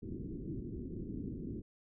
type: low-pass noise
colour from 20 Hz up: white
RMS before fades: -42 dBFS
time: 0.02-1.62 s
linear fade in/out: 10 ms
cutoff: 360 Hz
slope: 48 dB/octave
effects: none